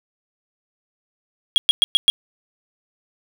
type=tone bursts; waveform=triangle; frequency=3289 Hz; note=G#7; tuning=18 cents flat; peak=-8 dBFS; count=5; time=1.56-2.1 s; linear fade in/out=0 ms; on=20 ms; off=110 ms; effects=none